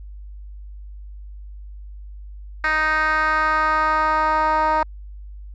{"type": "tone with band-pass filter sweep", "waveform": "10% pulse", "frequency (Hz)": 311.1, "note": "D#4", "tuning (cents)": 0, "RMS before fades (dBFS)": -19, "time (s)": [2.64, 4.83], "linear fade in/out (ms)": 2, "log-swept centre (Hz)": [1700, 900], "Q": 2.5, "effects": ["added 50 Hz sine -34 dBFS peak until 5.54 s", "resampled to 16000 Hz"]}